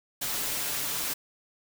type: noise with comb filter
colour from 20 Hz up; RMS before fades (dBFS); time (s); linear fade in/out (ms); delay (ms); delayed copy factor
white; -31; 0.21-1.14; 10; 6.9; +0.5
effects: none